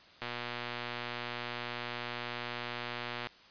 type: click train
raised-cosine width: 0.3 ms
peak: -21 dBFS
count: 367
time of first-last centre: 0.22-3.27 s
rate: 120 Hz
effects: white hiss -57 dBFS RMS until 3.5 s + resampled to 11025 Hz